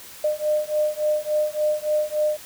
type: beating tone pair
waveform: sine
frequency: 604 / 607.5 Hz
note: D5 / D#5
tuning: +48 / -42 cents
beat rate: 3.5 Hz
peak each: -23 dBFS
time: 0.24-2.37 s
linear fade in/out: 5 ms
effects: white hiss -42 dBFS RMS until 2.45 s